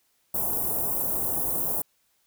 white band-stop noise, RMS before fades -27 dBFS, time 0.34-1.82 s, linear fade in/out 5 ms, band 890 to 11000 Hz, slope 24 dB/octave, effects white hiss -69 dBFS RMS until 2.26 s

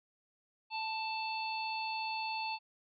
harmonic tone, 883 Hz, A5, 6 cents sharp, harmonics 1 / 3 / 4 / 5, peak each -37 / -40 / -51 / -43 dBFS, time 0.7-2.59 s, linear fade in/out 50 ms, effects none

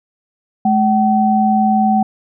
sine tone pair together, 213.7 / 761.5 Hz, G#3 / F#5, +50 / +50 cents, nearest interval octave + minor seventh, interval 2200 cents, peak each -13 dBFS, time 0.65-2.03 s, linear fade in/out 5 ms, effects none

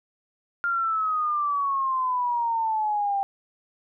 sine exponential sweep, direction down, 1404 to 784 Hz, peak -22 dBFS, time 0.64-3.23 s, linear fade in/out 0 ms, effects none

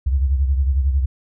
sine beating tone pair, 67 / 78 Hz, C2 / D#2, +42 / +5 cents, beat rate 11 Hz, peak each -15 / -24 dBFS, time 0.06-1.06 s, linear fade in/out 10 ms, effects none

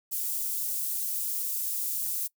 white high-pass noise, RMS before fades -31 dBFS, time 0.11-2.28 s, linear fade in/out 20 ms, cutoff 9600 Hz, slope 12 dB/octave, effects noise-tail reverb RT60 0.1 s tail -22 dB re dry

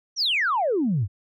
sine exponential sweep, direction down, 6060 to 88.1 Hz, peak -19 dBFS, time 0.16-1.08 s, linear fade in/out 50 ms, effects tanh soft clip ceiling -15 dBFS

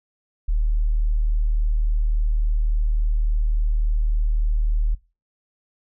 sine tone, 38.23 Hz, D#1, 30 cents flat, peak -17 dBFS, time 0.48-4.95 s, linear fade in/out 10 ms, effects noise-tail reverb RT60 0.3 s tail -20 dB re dry

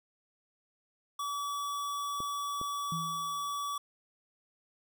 square tone, 1144 Hz, D6, 46 cents flat, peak -34 dBFS, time 1.19-3.78 s, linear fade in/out 5 ms
clicks, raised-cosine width 2 ms, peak -29 dBFS, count 2, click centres 2.204 / 2.614 s
sine tone with exponential decay, 164.81 Hz, E3, in tune, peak -33 dBFS, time 2.92-3.57 s, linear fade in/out 2 ms, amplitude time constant 140 ms
effects none

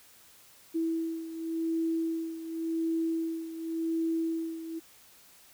sine beating tone pair, 327.1 / 328 Hz, E4 / E4, -13 / -9 cents, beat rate 0.9 Hz, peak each -30 / -35 dBFS, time 0.74-4.8 s, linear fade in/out 20 ms, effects white hiss -57 dBFS RMS until 5.53 s

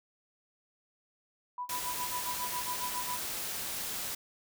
sine tone with tremolo, 987.8 Hz, B5, in tune, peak -33 dBFS, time 1.58-3.2 s, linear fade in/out 2 ms, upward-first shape sine, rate 7.3 Hz, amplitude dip 90%
white noise, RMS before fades -37 dBFS, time 1.69-4.15 s, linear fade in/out 5 ms
effects none

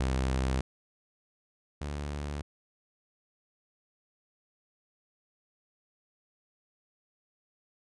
sawtooth tone pair in turn, 65.2 / 72.73 Hz, C2 / D2, -5 / -16 cents, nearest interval major second, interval 189 cents, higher second, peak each -23 / -30 dBFS, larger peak first, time 0-0.61 / 1.81-2.42 s, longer neither, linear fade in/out 5 ms, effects resampled to 22050 Hz

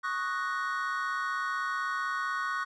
triangle chord, D# minor seventh, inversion third, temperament equal, 1108.7 / 1244.5 / 1480 / 1864.7 Hz, C#6 / D#6 / F#6 / A#6, 0 / 0 / 0 / 0 cents, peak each -32 / -35 / -32 / -37 dBFS, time 0.03-2.65 s, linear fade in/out 20 ms, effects resampled to 22050 Hz

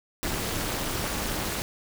pink noise with amplitude modulation, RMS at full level -26 dBFS, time 0.23-1.62 s, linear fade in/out 0 ms, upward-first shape sine, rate 263 Hz, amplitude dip 90%, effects none

